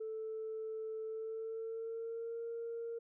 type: tone with pitch glide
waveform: sine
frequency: 440 to 463.2 Hz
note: A4 to A#4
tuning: 0 to -11 cents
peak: -38 dBFS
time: 0-2.99 s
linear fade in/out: 10 ms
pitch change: +89 cents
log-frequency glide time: 1.05-2.42 s
effects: tanh soft clip ceiling -35 dBFS